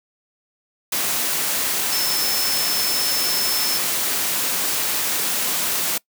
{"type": "tone in noise", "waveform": "sine", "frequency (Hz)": 5274, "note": "E8", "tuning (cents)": 0, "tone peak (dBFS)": -23, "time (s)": [1.92, 3.78], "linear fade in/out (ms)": 5, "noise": "white", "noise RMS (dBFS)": -22, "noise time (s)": [0.92, 5.98], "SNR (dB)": -4, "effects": ["noise-tail reverb RT60 0.1 s tail -23 dB re dry", "high-pass 150 Hz 12 dB/octave"]}